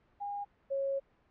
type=tone pair in turn; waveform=sine; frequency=812 / 547.9 Hz; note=G#5 / C#5; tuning=-39 / -20 cents; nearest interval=perfect fifth; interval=681 cents; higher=first; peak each=-35 / -30 dBFS; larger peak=second; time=0.2-0.45 / 0.7-1 s; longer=second; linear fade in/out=20 ms; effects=pink hiss -69 dBFS RMS until 1.3 s + low-pass 2000 Hz 12 dB/octave